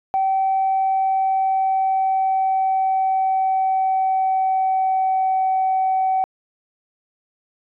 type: tone with pitch glide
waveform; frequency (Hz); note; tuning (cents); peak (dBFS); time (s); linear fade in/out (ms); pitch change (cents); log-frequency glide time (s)
sine; 769 to 758.9; G5 to F#5; -33 to +44; -15; 0.14-6.24; 0; -23; 0.53-5.45
effects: tanh soft clip ceiling -12 dBFS